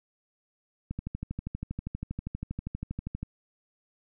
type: click train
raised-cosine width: 5 ms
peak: -21 dBFS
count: 30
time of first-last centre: 0.91-3.23 s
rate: 12.5 Hz
effects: none